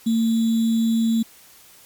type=tone with sample-and-hold; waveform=sine; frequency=226.6 Hz; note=A#3; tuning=49 cents flat; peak=-16 dBFS; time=0.06-1.23 s; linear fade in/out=10 ms; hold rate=3675 Hz; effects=white hiss -49 dBFS RMS until 1.85 s + MP3 96 kbps